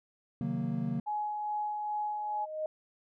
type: chord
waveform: triangle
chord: C half-diminished seventh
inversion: none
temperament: equal with one note detuned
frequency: 134.18 / 155.56 / 185 / 233.1 Hz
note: C3 / Eb3 / Gb3 / Bb3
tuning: +44 / 0 / 0 / 0 cents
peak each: -35 / -35 / -35 / -32 dBFS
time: 0.41-1 s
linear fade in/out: 2 ms
type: tone with tremolo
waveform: sine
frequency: 841 Hz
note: G#5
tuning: 22 cents sharp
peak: -30 dBFS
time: 1.06-2.46 s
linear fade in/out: 20 ms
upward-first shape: sine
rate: 2.4 Hz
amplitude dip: 30%
type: tone with exponential growth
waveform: sine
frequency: 621 Hz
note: D#5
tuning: 3 cents flat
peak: -29 dBFS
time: 2.01-2.66 s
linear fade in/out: 2 ms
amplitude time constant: 140 ms
effects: none